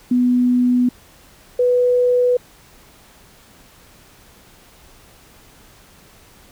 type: tone pair in turn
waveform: sine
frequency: 247.4 / 493.8 Hz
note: B3 / B4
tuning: +3 / 0 cents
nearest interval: octave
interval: 1197 cents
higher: second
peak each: -12 dBFS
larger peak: neither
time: 0.11-0.89 / 1.59-2.37 s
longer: neither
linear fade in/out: 5 ms
effects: pink hiss -48 dBFS RMS until 6.51 s